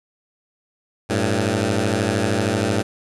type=beating tone pair; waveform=10% pulse; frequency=98 / 111 Hz; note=G2 / A2; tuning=0 / +16 cents; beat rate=13 Hz; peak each=-13 dBFS; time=1.09-2.83 s; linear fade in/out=20 ms; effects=resampled to 24000 Hz + 7-bit